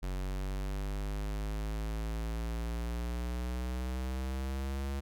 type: exponential sweep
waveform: square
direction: up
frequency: 46.25 to 69.3 Hz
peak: -34 dBFS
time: 0.02-5.01 s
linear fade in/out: 20 ms
effects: none